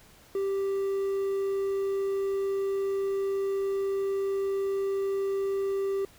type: tone with quantisation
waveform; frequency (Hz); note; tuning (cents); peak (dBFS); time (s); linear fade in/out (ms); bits
triangle; 391.9; G4; 0; -24; 0.35-6.05; 2; 9
effects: pink hiss -56 dBFS RMS until 6.18 s